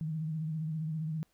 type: tone with vibrato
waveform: sine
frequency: 157.5 Hz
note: D#3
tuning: 21 cents sharp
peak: -32 dBFS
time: 0.01-1.23 s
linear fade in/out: 0 ms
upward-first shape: triangle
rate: 15 Hz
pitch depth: 68 cents each way
effects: pink hiss -73 dBFS RMS until 1.33 s